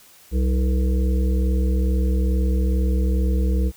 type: harmonic tone with a mistuned harmonic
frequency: 63.6 Hz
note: C2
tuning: 48 cents flat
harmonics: 1 / 3 / 5 / 7 / 8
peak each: -17 / -27 / -31 / -34 / -35 dBFS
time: 0.31-3.72 s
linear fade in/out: 50 ms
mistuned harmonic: 8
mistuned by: -74 cents
effects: white hiss -50 dBFS RMS until 3.76 s